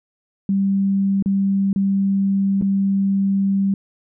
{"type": "tone with dropouts", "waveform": "sine", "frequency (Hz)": 196, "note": "G3", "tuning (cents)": 0, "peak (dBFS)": -15, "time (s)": [0.49, 3.74], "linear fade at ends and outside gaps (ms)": 2, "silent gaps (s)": [[1.225, 1.259], [1.73, 1.76], [2.613, 2.622]], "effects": []}